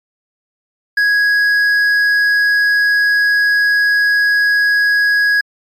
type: tone with hard clipping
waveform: sine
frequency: 1661.2 Hz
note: G#6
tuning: in tune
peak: -11 dBFS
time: 0.97-5.41 s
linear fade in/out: 5 ms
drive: 5 dB
effects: MP3 64 kbps